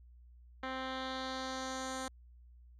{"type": "tone with low-pass filter sweep", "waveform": "10% pulse", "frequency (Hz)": 261.6, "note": "C4", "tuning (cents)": 0, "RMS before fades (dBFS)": -40, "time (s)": [0.63, 2.08], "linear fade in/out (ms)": 2, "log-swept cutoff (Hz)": [2600, 8300], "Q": 2.1, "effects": ["added 60 Hz sine -55 dBFS peak until 2.79 s"]}